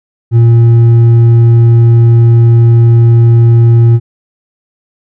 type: tone with hard clipping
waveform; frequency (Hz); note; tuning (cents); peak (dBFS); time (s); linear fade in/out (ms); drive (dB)
sine; 116.54; A#2; 0; -3; 0.31-4; 50; 4
effects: none